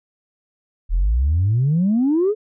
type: exponential sweep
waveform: sine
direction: up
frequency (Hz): 38.13 to 443.4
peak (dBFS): -13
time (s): 0.89-2.35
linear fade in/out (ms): 50
effects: tanh soft clip ceiling -11 dBFS